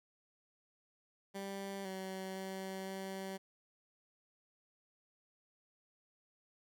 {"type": "tone with pitch steps", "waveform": "15% pulse", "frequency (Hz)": [196.4, 189.7, 190.9, 192], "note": ["G3", "F#3", "G3", "G3"], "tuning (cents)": [4, 43, -46, -36], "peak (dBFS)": -35, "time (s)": [1.34, 3.38], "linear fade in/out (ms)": 20, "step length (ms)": 510, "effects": []}